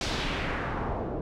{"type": "noise with low-pass filter sweep", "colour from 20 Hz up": "pink", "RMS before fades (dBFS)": -31, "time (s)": [0.01, 1.21], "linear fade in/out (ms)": 2, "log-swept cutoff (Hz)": [5400, 520], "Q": 1.5, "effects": []}